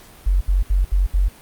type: tone bursts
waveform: sine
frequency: 46.25 Hz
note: F#1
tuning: in tune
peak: -13 dBFS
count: 5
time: 0.26-1.286 s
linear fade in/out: 10 ms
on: 150 ms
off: 69 ms
effects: pink hiss -45 dBFS RMS until 1.41 s + Opus 48 kbps